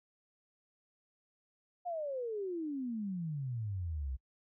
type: exponential sweep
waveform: sine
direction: down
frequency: 726 to 61.74 Hz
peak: -35 dBFS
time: 1.85-4.17 s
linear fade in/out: 20 ms
effects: noise-tail reverb RT60 0.1 s tail -26 dB re dry